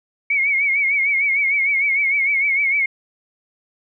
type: tone with vibrato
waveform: sine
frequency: 2217 Hz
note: C#7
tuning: in tune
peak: -15 dBFS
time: 0.3-2.86 s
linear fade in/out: 5 ms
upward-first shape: triangle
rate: 6.6 Hz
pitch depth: 90 cents each way
effects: none